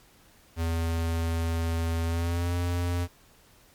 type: tone with pitch glide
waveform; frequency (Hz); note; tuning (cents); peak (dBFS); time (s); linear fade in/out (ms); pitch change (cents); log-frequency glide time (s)
square; 82.8 to 87.62; E2 to F2; +8 to +6; -26; 0.56-3.08; 50; +98; 2.04-2.54
effects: pink hiss -58 dBFS RMS until 3.74 s + MP3 96 kbps